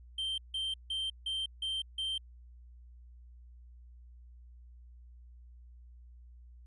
triangle tone bursts, 3136 Hz, G7, in tune, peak -31 dBFS, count 6, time 0.18-2.18 s, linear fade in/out 5 ms, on 200 ms, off 160 ms, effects added 60 Hz sine -51 dBFS peak until 6.66 s + resampled to 24000 Hz

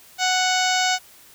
harmonic tone, 740 Hz, F#5, in tune, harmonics 1 / 2 / 3 / 4 / 5 / 6 / 7 / 8 / 9 / 10, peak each -22 / -25 / -27 / -28 / -29 / -30 / -30 / -31 / -32 / -32 dBFS, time 0.18-0.99 s, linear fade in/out 50 ms, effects white hiss -49 dBFS RMS until 1.34 s

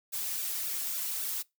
blue noise with flanger, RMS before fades -34 dBFS, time 0.12-1.43 s, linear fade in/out 20 ms, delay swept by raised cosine 0.95 to 3.95 ms, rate 3.6 Hz, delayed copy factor -0.9, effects noise-tail reverb RT60 0.2 s tail -23 dB re dry

